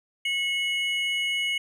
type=tone pair together; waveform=triangle; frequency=2188 / 2926 Hz; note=C#7 / F#7; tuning=-23 / -20 cents; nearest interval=perfect fourth; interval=503 cents; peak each=-25 / -26 dBFS; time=0.25-1.58 s; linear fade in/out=5 ms; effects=none